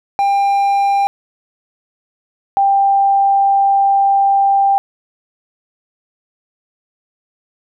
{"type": "tone pair in turn", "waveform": ["triangle", "sine"], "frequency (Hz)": [797, 790.6], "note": ["G5", "G5"], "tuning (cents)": [28, 15], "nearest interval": "unison", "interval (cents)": 13, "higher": "first", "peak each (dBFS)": -9, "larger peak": "neither", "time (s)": [[0.19, 1.07], [2.57, 4.78]], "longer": "second", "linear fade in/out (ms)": 0, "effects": []}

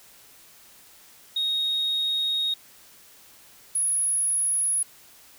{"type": "tone pair in turn", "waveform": "sine", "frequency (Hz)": [3745, 10471], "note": ["A#7", "E9"], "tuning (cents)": [7, -13], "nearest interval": "octave + tritone", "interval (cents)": 1780, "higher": "second", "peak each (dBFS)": [-21, -19], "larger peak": "second", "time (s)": [[1.36, 2.54], [3.75, 4.83]], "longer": "first", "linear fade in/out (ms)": 5, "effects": ["tanh soft clip ceiling -20 dBFS", "white hiss -52 dBFS RMS until 5.38 s"]}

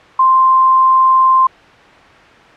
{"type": "tone with quantisation", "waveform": "sine", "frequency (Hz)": 1046.5, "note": "C6", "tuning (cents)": 0, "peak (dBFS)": -6, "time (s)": [0.19, 1.47], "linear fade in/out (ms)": 5, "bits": 6, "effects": ["white hiss -40 dBFS RMS until 2.56 s", "low-pass 2000 Hz 12 dB/octave"]}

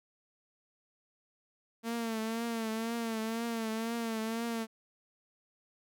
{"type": "tone with vibrato", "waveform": "sawtooth", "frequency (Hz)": 226.8, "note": "A#3", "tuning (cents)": -47, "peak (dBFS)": -29, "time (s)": [1.83, 4.67], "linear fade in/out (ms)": 50, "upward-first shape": "triangle", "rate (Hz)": 2, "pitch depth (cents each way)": 63, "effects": []}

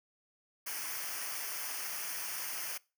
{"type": "noise with comb filter", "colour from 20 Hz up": "white", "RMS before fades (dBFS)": -39, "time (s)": [0.66, 2.78], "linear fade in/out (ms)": 10, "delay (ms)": 0.26, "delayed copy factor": -0.8, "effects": ["noise-tail reverb RT60 0.3 s tail -23 dB re dry"]}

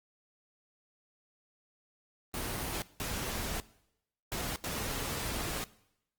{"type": "noise bursts at uneven times", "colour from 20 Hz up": "pink", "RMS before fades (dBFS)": -36, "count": 4, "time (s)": [[2.34, 2.82], [3, 3.6], [4.32, 4.56], [4.64, 5.64]], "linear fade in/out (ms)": 0, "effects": ["noise-tail reverb RT60 0.8 s tail -20 dB re dry", "Opus 24 kbps"]}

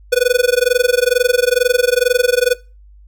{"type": "tone with amplitude modulation", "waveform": "square", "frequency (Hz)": 493.9, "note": "B4", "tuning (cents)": 0, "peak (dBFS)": -8, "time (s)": [0.12, 2.55], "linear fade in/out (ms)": 10, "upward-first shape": "sine", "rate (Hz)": 22.2, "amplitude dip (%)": 100, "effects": ["noise-tail reverb RT60 0.3 s tail -22 dB re dry", "added 50 Hz sine -40 dBFS peak until 3.07 s"]}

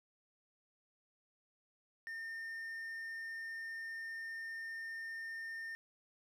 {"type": "tone", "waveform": "triangle", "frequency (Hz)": 1815, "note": "A#6", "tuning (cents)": -47, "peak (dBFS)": -40, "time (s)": [2.07, 5.75], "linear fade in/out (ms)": 0, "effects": []}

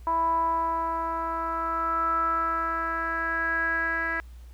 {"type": "tone with low-pass filter sweep", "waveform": "10% pulse", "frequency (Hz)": 329.6, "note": "E4", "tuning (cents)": 0, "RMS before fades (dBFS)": -27, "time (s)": [0.07, 4.2], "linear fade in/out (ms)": 0, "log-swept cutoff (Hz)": [960, 1800], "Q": 8.8, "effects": ["added 60 Hz sine -42 dBFS peak until 4.53 s", "pink hiss -61 dBFS RMS until 4.53 s"]}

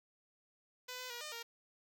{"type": "tone with pitch steps", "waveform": "5% pulse", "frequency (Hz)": [501, 505, 478.5, 607, 465.4], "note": ["B4", "B4", "A#4", "D#5", "A#4"], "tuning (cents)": [25, 39, 45, -43, -3], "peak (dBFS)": -32, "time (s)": [0.88, 1.43], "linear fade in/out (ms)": 10, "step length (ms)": 110, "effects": []}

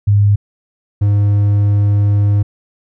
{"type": "tone pair in turn", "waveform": ["sine", "triangle"], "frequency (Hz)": [102.2, 102.2], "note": ["G#2", "G#2"], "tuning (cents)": [-27, -27], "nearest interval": "unison", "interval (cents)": 0, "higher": "neither", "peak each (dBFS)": -7, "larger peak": "neither", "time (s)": [[0.07, 0.36], [1.01, 2.43]], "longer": "second", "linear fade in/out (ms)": 10, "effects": []}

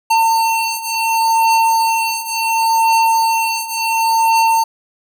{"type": "beating tone pair", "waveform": "square", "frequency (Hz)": [903, 903.7], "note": ["A5", "A5"], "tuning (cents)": [45, 46], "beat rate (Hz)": 0.7, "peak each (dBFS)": [-18, -15], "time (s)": [0.1, 4.64], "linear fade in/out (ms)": 10, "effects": []}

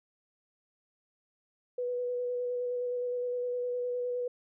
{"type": "tone with vibrato", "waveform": "sine", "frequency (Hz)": 492, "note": "B4", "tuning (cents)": -7, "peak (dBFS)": -30, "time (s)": [1.78, 4.28], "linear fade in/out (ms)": 5, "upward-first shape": "square", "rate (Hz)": 9.7, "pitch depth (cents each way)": 11, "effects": []}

